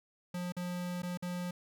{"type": "tone with dropouts", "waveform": "square", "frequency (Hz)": 177.9, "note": "F3", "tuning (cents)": 32, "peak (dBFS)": -36, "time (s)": [0.34, 1.51], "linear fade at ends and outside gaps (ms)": 5, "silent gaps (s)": [[0.522, 0.566], [1.021, 1.031], [1.174, 1.224]], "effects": []}